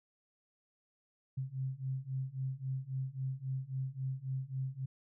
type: beating tone pair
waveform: sine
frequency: 130.4 / 134.1 Hz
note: C3 / C3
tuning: -5 / +43 cents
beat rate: 3.7 Hz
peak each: -39 / -38 dBFS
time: 1.37-4.86 s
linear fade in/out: 10 ms
effects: none